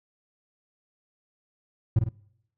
triangle tone with echo, 110 Hz, A2, in tune, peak -14 dBFS, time 1.96-1.99 s, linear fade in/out 5 ms, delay 50 ms, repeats 2, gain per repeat -5 dB, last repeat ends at 2.09 s, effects noise-tail reverb RT60 0.8 s tail -24 dB re dry

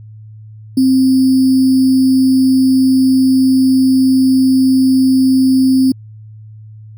sine tone with sample-and-hold, 261.6 Hz, C4, in tune, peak -7 dBFS, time 0.77-5.92 s, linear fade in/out 5 ms, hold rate 4900 Hz, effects added 108 Hz sine -32 dBFS peak until 6.97 s

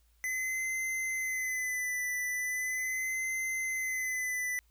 square tone with vibrato, 2025 Hz, B6, 43 cents sharp, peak -32 dBFS, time 0.24-4.59 s, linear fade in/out 0 ms, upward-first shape sine, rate 0.39 Hz, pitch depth 34 cents each way, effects added 56 Hz sine -64 dBFS peak until 4.7 s + white hiss -73 dBFS RMS until 4.7 s

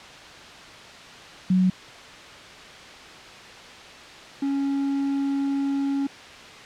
sine / triangle tone pair in turn, 185 / 277.2 Hz, F#3 / C#4, 0 / 0 cents, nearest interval perfect fifth, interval 700 cents, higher second, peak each -16 / -20 dBFS, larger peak first, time 1.5-1.7 / 4.42-6.07 s, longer second, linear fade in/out 5 ms, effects white hiss -42 dBFS RMS until 6.65 s + low-pass 4000 Hz 12 dB/octave

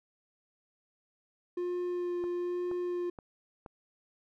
triangle tone with vibrato, 353.8 Hz, F4, 23 cents sharp, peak -29 dBFS, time 1.57-3.1 s, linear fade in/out 5 ms, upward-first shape sine, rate 1.1 Hz, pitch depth 11 cents each way
click train, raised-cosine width 1 ms, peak -31 dBFS, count 4, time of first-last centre 2.24-3.662 s, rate 2.11 Hz
effects none

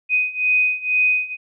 sine beating tone pair, 2498 / 2500.1 Hz, D#7 / D#7, +6 / +8 cents, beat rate 2.1 Hz, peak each -20 / -18 dBFS, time 0.09-1.37 s, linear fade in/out 50 ms, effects none

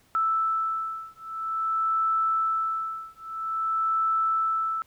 sine beating tone pair, 1318.5 / 1319 Hz, E6 / E6, 0 / +1 cents, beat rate 0.5 Hz, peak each -27 dBFS, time 0.15-4.82 s, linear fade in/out 0 ms, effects pink hiss -62 dBFS RMS until 4.86 s

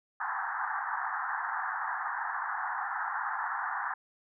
pink band-pass noise, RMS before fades -34 dBFS, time 0.2-3.94 s, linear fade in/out 5 ms, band 770 to 1800 Hz, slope 96 dB/octave, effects none

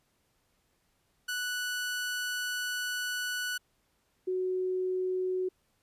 sawtooth / sine tone pair in turn, 1480 / 370 Hz, F#6 / F#4, 0 / 0 cents, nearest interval 2 octaves, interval 2400 cents, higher first, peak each -28 dBFS, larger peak neither, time 1.28-3.58 / 4.27-5.49 s, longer first, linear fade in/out 10 ms, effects pink hiss -73 dBFS RMS until 5.82 s + resampled to 32000 Hz

